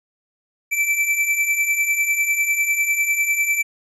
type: beating tone pair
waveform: square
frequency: 2320 / 2330 Hz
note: D7 / D7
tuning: -22 / -14 cents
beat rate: 10 Hz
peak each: -25 / -19 dBFS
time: 0.71-3.63 s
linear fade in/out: 20 ms
effects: resampled to 32000 Hz